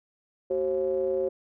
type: ring-modulated tone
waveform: triangle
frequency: 78.7 Hz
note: D#2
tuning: 20 cents sharp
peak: -19 dBFS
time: 0.5-1.29 s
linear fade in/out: 10 ms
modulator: 457 Hz
effects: none